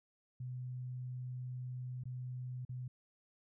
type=tone with dropouts; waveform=sine; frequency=126 Hz; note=B2; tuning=35 cents sharp; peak=-40 dBFS; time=0.4-2.88 s; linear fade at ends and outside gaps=5 ms; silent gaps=2.037-2.054 / 2.651-2.692 s; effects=none